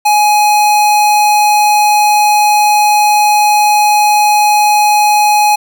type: tone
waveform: square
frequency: 838 Hz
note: G#5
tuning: 15 cents sharp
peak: -7 dBFS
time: 0.05-5.56 s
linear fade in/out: 10 ms
effects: 7-bit